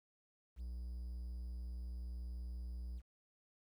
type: tone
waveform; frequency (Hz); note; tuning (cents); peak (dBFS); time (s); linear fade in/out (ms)
triangle; 60.4; B1; -38; -40; 0.56-3.02; 50
effects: 12-bit